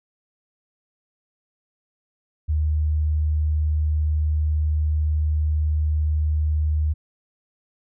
sine tone, 76.5 Hz, D#2, 29 cents flat, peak -18 dBFS, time 2.48-6.94 s, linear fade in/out 20 ms, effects none

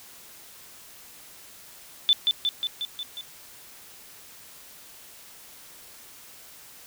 sine tone with echo, 3519 Hz, A7, in tune, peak -15 dBFS, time 2.09-2.13 s, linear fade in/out 0 ms, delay 180 ms, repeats 6, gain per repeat -3 dB, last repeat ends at 3.21 s, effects white hiss -48 dBFS RMS until 6.86 s

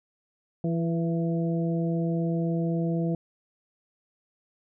harmonic tone with a mistuned harmonic, 167.2 Hz, E3, 25 cents sharp, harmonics 1 / 2 / 3 / 4, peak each -25 / -31 / -35 / -37 dBFS, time 0.64-3.15 s, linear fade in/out 2 ms, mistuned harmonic 3, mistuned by -27 cents, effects none

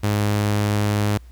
sawtooth tone, 103.83 Hz, G#2, in tune, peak -14 dBFS, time 0.03-1.18 s, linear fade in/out 10 ms, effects added 60 Hz sine -40 dBFS peak until 1.31 s + pink hiss -58 dBFS RMS until 1.31 s

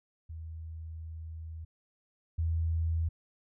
sine tone pair in turn, 80.7 / 81.83 Hz, E2 / E2, -36 / -12 cents, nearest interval unison, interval 24 cents, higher second, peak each -39 / -27 dBFS, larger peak second, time 0.29-1.65 / 2.38-3.09 s, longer first, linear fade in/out 10 ms, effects none

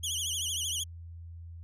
20% pulse tone with vibrato, 3136 Hz, G7, in tune, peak -25 dBFS, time 0.03-0.84 s, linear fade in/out 10 ms, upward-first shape triangle, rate 13 Hz, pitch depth 170 cents each way, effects added 84 Hz sine -42 dBFS peak until 1.63 s + resampled to 32000 Hz

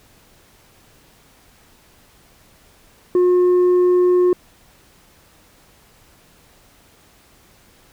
sine tone with tanh clipping, 359.5 Hz, F#4, 50 cents flat, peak -12 dBFS, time 3.15-4.33 s, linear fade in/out 2 ms, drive 3 dB, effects pink hiss -52 dBFS RMS until 7.92 s

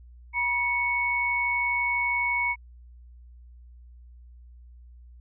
sine tone pair together, 964.4 / 2217 Hz, B5 / C#7, -41 / 0 cents, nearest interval octave + major second, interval 1441 cents, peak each -29 / -24 dBFS, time 0.33-2.56 s, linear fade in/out 50 ms, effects added 60 Hz sine -46 dBFS peak until 5.2 s

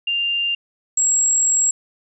sine tone pair in turn, 2794 / 7629 Hz, F7 / A#8, 0 / +39 cents, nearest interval octave + perfect fourth, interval 1739 cents, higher second, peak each -18 / -14 dBFS, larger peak second, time 0.07-0.55 / 0.97-1.71 s, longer second, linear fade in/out 5 ms, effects none

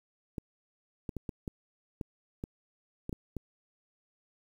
clicks, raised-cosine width 3 ms, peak -23 dBFS, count 10, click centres 0.382 / 1.092 / 1.167 / 1.292 / 1.478 / 2.012 / 2.439 / 3.094 / 3.128 / 3.367 s, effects 9-bit

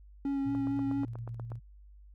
triangle tone with vibrato, 276.3 Hz, C#4, 6 cents flat, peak -27 dBFS, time 0.25-1.05 s, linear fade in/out 2 ms, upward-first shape sine, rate 4.4 Hz, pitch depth 15 cents each way
sine tone with tremolo, 116.54 Hz, A#2, in tune, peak -36 dBFS, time 0.45-1.6 s, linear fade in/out 20 ms, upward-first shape square, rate 9.5 Hz, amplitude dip 30%
click train, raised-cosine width 1 ms, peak -30 dBFS, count 9, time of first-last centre 0.55-1.519 s, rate 8.26 Hz
effects added 50 Hz sine -51 dBFS peak until 2.14 s

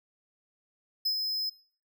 square tone with ADSR envelope, 5100 Hz, D#8, 42 cents sharp, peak -25 dBFS, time 1.05-1.5 s, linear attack 11 ms, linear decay 82 ms, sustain -4 dB, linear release 12 ms, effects noise-tail reverb RT60 0.5 s tail -23 dB re dry

